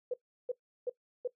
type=tone bursts; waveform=sine; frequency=493.9 Hz; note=B4; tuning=in tune; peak=-30 dBFS; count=4; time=0.11-1.276 s; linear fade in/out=5 ms; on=29 ms; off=350 ms; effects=noise-tail reverb RT60 0.1 s tail -18 dB re dry